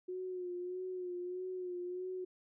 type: tone with vibrato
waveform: sine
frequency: 362.7 Hz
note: F#4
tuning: 34 cents flat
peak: -38 dBFS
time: 0.08-2.25 s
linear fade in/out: 10 ms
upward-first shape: sine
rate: 1.6 Hz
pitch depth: 39 cents each way
effects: none